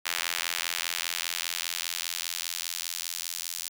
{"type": "tone with high-pass filter sweep", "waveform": "sawtooth", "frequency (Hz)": 85, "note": "F2", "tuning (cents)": -46, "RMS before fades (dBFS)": -33, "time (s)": [0.05, 3.69], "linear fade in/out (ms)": 10, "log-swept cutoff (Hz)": [2000, 5500], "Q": 0.87, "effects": []}